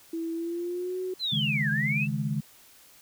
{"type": "tone with pitch glide", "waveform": "sine", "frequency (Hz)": [329.6, 370], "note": ["E4", "F#4"], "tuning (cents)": [0, 0], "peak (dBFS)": -29, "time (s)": [0.13, 1.14], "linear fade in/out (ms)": 5, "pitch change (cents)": 200, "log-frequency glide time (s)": [0.33, 0.99]}
{"type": "linear two-way sweep", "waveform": "sine", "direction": "down then up", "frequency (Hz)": [4186, 1568, 2710], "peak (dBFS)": -26, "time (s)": [1.19, 2.08], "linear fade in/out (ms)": 50, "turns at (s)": 1.7}
{"type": "chord", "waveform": "sine", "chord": "C# suspended second", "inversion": "none", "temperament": "equal with one note detuned", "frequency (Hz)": [138.59, 155.56, 210.1], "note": ["C#3", "D#3", "G#3"], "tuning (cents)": [0, 0, 20], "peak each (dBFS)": [-30, -31, -31], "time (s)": [1.32, 2.41], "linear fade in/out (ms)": 10}
{"effects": ["white hiss -55 dBFS RMS until 3.01 s"]}